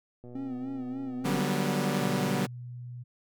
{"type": "click train", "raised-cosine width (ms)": 2, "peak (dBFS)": -34, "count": 142, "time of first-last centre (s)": [0.24, 1.396], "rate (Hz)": 122}
{"type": "tone with vibrato", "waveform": "triangle", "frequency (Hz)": 261.6, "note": "C4", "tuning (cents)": 0, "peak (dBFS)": -31, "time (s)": [0.35, 1.41], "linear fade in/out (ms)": 5, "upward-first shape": "sine", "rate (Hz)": 3.4, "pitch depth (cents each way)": 78}
{"type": "chord", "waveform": "sawtooth", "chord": "G major seventh", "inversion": "second", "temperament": "equal with one note detuned", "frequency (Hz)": [146.83, 185, 196, 242.7], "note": ["D3", "F#3", "G3", "B3"], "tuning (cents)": [0, 0, 0, -30], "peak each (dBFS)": -28, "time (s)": [1.24, 2.47], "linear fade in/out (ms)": 20}
{"type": "tone", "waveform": "sine", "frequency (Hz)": 122.3, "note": "B2", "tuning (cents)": -16, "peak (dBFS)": -38, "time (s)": [1.99, 3.04], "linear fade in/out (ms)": 20}
{"effects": []}